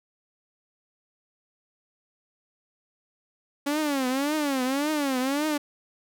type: tone with vibrato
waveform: sawtooth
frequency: 279.5 Hz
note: C#4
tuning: 14 cents sharp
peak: -20 dBFS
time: 3.66-5.58 s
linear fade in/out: 10 ms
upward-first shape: triangle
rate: 1.8 Hz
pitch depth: 200 cents each way
effects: none